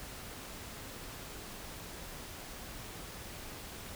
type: silence
effects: pink hiss -46 dBFS RMS until 3.95 s